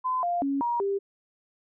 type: tone with pitch steps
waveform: sine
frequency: 1020 / 699 / 277.2 / 950 / 396.6 Hz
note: C6 / F5 / C#4 / A#5 / G4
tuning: -44 / +1 / 0 / +33 / +20 cents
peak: -24 dBFS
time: 0.04-0.99 s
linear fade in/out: 20 ms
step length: 190 ms
effects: none